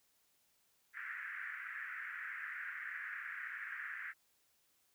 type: band-pass noise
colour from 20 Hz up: pink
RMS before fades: -45 dBFS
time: 0.93-4.14 s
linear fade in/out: 50 ms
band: 1500 to 2000 Hz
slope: 48 dB/octave
effects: white hiss -75 dBFS RMS until 4.94 s